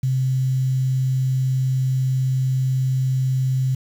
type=tone with quantisation; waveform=sine; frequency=130.81 Hz; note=C3; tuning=in tune; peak=-17 dBFS; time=0.03-3.75 s; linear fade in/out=5 ms; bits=7; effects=none